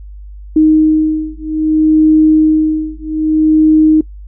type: beating tone pair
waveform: sine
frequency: 311.1 / 311.72 Hz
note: D#4 / D#4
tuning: 0 / +3 cents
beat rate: 0.62 Hz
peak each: -10 dBFS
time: 0.56-4.01 s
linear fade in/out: 5 ms
effects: noise-tail reverb RT60 0.1 s tail -22 dB re dry + added 50 Hz sine -28 dBFS peak until 4.27 s